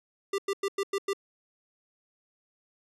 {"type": "tone bursts", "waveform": "square", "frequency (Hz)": 395.5, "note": "G4", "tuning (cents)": 15, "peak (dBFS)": -27, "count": 6, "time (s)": [0.33, 1.133], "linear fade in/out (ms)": 5, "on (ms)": 53, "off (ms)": 97, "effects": ["low-pass 10000 Hz 12 dB/octave"]}